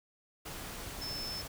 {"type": "tone in noise", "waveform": "sine", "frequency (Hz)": 5274, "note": "E8", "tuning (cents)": 0, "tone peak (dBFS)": -38, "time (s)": [1.01, 1.42], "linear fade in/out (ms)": 10, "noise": "pink", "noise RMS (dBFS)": -43, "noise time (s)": [0.45, 1.48], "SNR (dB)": 2, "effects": []}